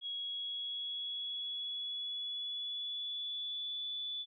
sine tone with pitch glide, 3322 to 3467 Hz, G#7 to A7, 0 to -26 cents, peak -37 dBFS, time 0.01-4.26 s, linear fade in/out 50 ms, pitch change +74 cents, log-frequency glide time 0.11-3.88 s, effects none

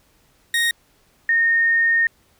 30% pulse / sine tone pair in turn, 1864.7 / 1840.1 Hz, A#6 / A#6, 0 / -23 cents, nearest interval unison, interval 23 cents, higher first, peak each -14 dBFS, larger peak neither, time 0.54-0.71 / 1.29-2.07 s, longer second, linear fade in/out 2 ms, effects pink hiss -59 dBFS RMS until 2.39 s

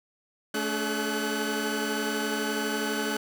sawtooth tone cluster, 218.1 / 285.3 / 424.2 / 1505 Hz, A3 / C#4 / G#4 / F#6, -15 / +50 / +37 / +29 cents, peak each -29 dBFS, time 0.54-3.17 s, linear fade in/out 5 ms, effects none

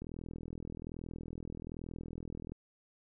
click train, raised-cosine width 3 ms, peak -30 dBFS, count 104, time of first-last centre 0.02-2.52 s, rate 41.2 Hz, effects none

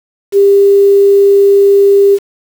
sine tone with quantisation, 398.9 Hz, G4, 30 cents sharp, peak -3 dBFS, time 0.32-2.19 s, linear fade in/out 50 ms, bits 5, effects none

